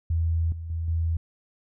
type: tone with level steps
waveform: sine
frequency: 82.41 Hz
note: E2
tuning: in tune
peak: -21 / -32 / -26 / -22 dBFS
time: 0.1-1.17 s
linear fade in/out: 5 ms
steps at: 0.52 / 0.7 / 0.88 s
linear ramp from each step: 2 ms
effects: none